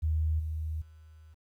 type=tone with level steps; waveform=sine; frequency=78.5 Hz; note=D#2; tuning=16 cents sharp; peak=-25 / -31 / -50 dBFS; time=0.02-1.35 s; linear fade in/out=20 ms; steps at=0.39 / 0.81 s; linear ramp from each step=10 ms; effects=11-bit